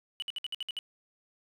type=tone bursts; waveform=triangle; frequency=2960 Hz; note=F#7; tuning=in tune; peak=-30 dBFS; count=8; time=0.2-0.789 s; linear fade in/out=0 ms; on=22 ms; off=59 ms; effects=tanh soft clip ceiling -27 dBFS